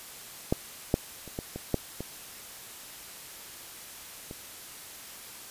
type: clicks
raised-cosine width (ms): 2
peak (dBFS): -10 / -8 / -30 / -19 / -22 / -11 / -21 / -26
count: 8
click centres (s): 0.525 / 0.941 / 1.277 / 1.389 / 1.56 / 1.743 / 2.006 / 4.311
effects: white hiss -45 dBFS RMS until 5.5 s + resampled to 32000 Hz